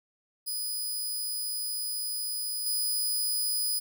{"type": "tone with level steps", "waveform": "10% pulse", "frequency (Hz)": 4978, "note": "D#8", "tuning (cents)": 0, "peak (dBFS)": [-24, -20], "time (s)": [0.46, 3.8], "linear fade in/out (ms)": 20, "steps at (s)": 2.66, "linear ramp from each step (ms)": 5, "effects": []}